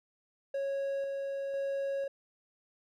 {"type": "tone with tremolo", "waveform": "triangle", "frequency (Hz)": 551, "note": "C#5", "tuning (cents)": -11, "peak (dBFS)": -29, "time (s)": [0.54, 2.08], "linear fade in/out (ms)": 5, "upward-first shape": "square", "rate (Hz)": 1, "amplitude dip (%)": 25, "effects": []}